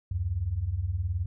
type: beating tone pair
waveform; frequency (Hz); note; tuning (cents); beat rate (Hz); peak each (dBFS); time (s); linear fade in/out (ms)
sine; 73.8 / 92.8; D2 / F#2; +9 / +6; 19; -32 / -28; 0.11-1.26; 5
effects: none